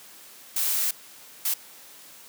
blue noise bursts at uneven times, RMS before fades -25 dBFS, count 2, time 0.56-0.91 / 1.45-1.54 s, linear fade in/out 5 ms, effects white hiss -48 dBFS RMS until 2.28 s + high-pass 150 Hz 12 dB/octave

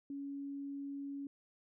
sine tone, 279.9 Hz, C#4, 17 cents sharp, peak -40 dBFS, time 0.1-1.27 s, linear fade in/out 2 ms, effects none

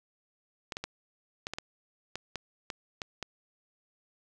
clicks, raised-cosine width 0.2 ms, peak -18 dBFS, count 11, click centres 0.722 / 0.769 / 0.84 / 1.469 / 1.536 / 1.585 / 2.156 / 2.357 / 2.702 / 3.018 / 3.227 s, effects none

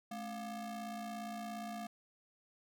square ring-modulated tone, 243.3 Hz, B3, 26 cents flat, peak -39 dBFS, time 0.11-1.87 s, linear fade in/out 5 ms, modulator 458 Hz, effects none

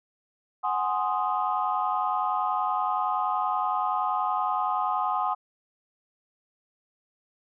sine chord, Ab dominant seventh, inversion third, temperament equal, 740 / 830.6 / 1046.5 / 1244.5 Hz, Gb5 / Ab5 / C6 / Eb6, 0 / 0 / 0 / 0 cents, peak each -29 dBFS, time 0.63-5.35 s, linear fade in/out 20 ms, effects tanh soft clip ceiling -14 dBFS

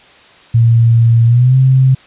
sine tone with pitch glide, 115.8 to 131.49 Hz, A#2 to C3, -11 to +9 cents, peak -5 dBFS, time 0.54-1.95 s, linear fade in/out 10 ms, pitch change +220 cents, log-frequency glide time 1.26-1.56 s, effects white hiss -42 dBFS RMS until 2.06 s + resampled to 8000 Hz

